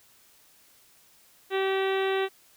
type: harmonic tone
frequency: 385.3 Hz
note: G4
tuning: 30 cents flat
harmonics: 1 / 2 / 3 / 4 / 5 / 6 / 7 / 8 / 9 / 10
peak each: -25 / -33 / -37 / -37 / -36 / -42 / -39 / -43 / -43 / -43 dBFS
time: 1.5-2.29 s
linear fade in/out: 50 ms
effects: white hiss -59 dBFS RMS until 2.56 s

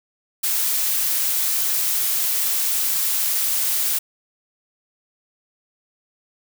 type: noise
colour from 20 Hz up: blue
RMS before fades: -21 dBFS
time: 0.43-3.99 s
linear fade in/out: 10 ms
effects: none

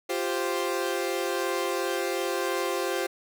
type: chord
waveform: sawtooth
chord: F suspended second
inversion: none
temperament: equal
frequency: 349.2 / 392 / 523.3 Hz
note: F4 / G4 / C5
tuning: 0 / 0 / 0 cents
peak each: -27 dBFS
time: 0.09-3.07 s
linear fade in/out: 10 ms
effects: none

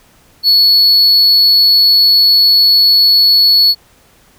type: tone with amplitude modulation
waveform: triangle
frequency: 4400 Hz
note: C#8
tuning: 14 cents flat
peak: -3 dBFS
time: 0.43-3.75 s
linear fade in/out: 50 ms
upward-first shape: sine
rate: 207 Hz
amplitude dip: 25%
effects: pink hiss -48 dBFS RMS until 4.38 s

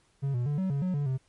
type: tone with pitch steps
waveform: triangle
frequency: 138.4 / 121.7 / 146.1 / 189 / 140 / 183.6 / 144.2 / 131.4 Hz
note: C#3 / B2 / D3 / F#3 / C#3 / F#3 / D3 / C3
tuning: -2 / -25 / -9 / +37 / +18 / -13 / -31 / +8 cents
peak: -24 dBFS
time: 0.22-1.18 s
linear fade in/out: 20 ms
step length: 120 ms
effects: pink hiss -67 dBFS RMS until 1.28 s + MP3 48 kbps

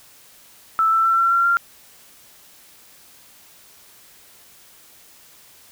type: tone with pitch steps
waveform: sine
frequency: 1318.5 / 1331.5 / 1344.7 / 1357.9 / 1371.3 / 1384.9 Hz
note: E6 / E6 / E6 / F6 / F6 / F6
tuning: 0 / +17 / +34 / -49 / -32 / -15 cents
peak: -14 dBFS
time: 0.79-1.57 s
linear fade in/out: 0 ms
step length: 130 ms
effects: white hiss -49 dBFS RMS until 5.71 s

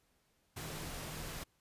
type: tone in noise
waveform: sine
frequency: 155.8 Hz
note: D#3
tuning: 3 cents sharp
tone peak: -51 dBFS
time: 0.59-1.38 s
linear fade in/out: 10 ms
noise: pink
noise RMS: -44 dBFS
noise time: 0.56-1.44 s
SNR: -10 dB
effects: pink hiss -75 dBFS RMS until 1.6 s + resampled to 32000 Hz

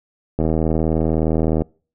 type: click train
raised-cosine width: 2 ms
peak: -6 dBFS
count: 99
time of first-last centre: 0.39-1.62 s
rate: 79.7 Hz
effects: noise-tail reverb RT60 0.4 s tail -25 dB re dry

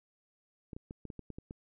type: clicks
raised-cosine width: 3 ms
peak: -30 dBFS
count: 9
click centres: 0.732 / 0.765 / 0.909 / 1.053 / 1.102 / 1.193 / 1.303 / 1.385 / 1.509 s
effects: none

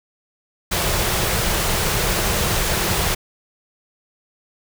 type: band-stop noise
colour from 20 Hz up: pink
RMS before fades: -20 dBFS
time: 0.71-3.15 s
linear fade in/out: 10 ms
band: 220 to 320 Hz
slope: 96 dB/octave
effects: none

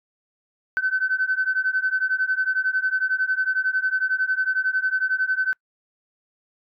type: beating tone pair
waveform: sine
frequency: 1517 / 1528 Hz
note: F#6 / G6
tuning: +43 / -45 cents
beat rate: 11 Hz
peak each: -23 / -22 dBFS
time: 0.77-5.53 s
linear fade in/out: 0 ms
effects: noise-tail reverb RT60 0.1 s tail -26 dB re dry + tanh soft clip ceiling -12 dBFS

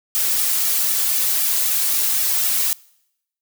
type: noise with flanger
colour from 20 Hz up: blue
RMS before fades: -19 dBFS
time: 0.15-2.73 s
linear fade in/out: 0 ms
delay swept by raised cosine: 1.9 to 3.4 ms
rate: 3.9 Hz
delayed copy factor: -0.9
effects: noise-tail reverb RT60 0.8 s tail -24 dB re dry

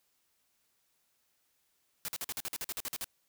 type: noise bursts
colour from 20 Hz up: white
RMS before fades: -37 dBFS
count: 13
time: 2.05-3.043 s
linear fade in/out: 0 ms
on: 33 ms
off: 47 ms
effects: white hiss -75 dBFS RMS until 3.28 s

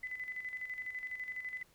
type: tone with tremolo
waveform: sine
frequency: 2009 Hz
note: B6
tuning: 29 cents sharp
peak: -37 dBFS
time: 0.03-1.63 s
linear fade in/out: 5 ms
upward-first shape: square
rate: 12 Hz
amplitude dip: 60%
effects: pink hiss -67 dBFS RMS until 1.74 s

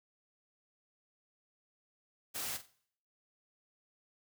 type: noise with echo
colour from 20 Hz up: white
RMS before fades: -39 dBFS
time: 2.34-2.58 s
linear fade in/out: 20 ms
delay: 45 ms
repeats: 3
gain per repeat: -12 dB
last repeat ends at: 2.715 s
effects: noise-tail reverb RT60 0.6 s tail -20 dB re dry

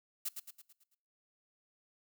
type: noise with echo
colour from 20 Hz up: blue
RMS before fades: -36 dBFS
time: 0.25-0.29 s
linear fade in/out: 10 ms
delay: 110 ms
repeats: 6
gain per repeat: -6 dB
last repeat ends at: 0.95 s
effects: noise-tail reverb RT60 0.6 s tail -22 dB re dry

